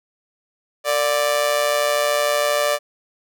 sawtooth tone with amplitude modulation, 587.3 Hz, D5, in tune, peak -10 dBFS, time 0.84-2.79 s, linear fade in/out 50 ms, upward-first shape sine, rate 133 Hz, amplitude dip 70%, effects none

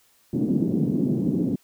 pink band-pass noise, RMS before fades -23 dBFS, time 0.33-1.56 s, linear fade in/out 5 ms, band 170 to 310 Hz, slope 24 dB/octave, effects white hiss -61 dBFS RMS until 1.63 s

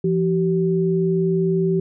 sine tone pair together, 170 / 383 Hz, F3 / G4, -46 / -40 cents, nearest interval octave + major second, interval 1406 cents, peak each -19 dBFS, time 0.04-1.8 s, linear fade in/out 5 ms, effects none

